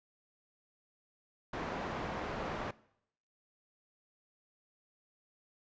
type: low-pass noise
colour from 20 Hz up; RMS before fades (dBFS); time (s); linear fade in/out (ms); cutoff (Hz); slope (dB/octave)
white; -39; 1.53-2.71; 5; 1100; 12
effects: noise-tail reverb RT60 0.7 s tail -20 dB re dry + resampled to 16000 Hz